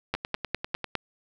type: two click trains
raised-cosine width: 0.3 ms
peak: -10 / -15 dBFS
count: 5 / 8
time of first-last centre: 0.14-0.953 / 0.15-0.843 s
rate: 4.92 / 10.1 Hz
effects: none